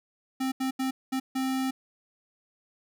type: tone bursts at uneven times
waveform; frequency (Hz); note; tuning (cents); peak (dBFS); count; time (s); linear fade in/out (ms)
square; 262.9; C4; +8; -27; 5; 0.4-0.52 / 0.6-0.71 / 0.79-0.91 / 1.12-1.2 / 1.35-1.71; 10
effects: none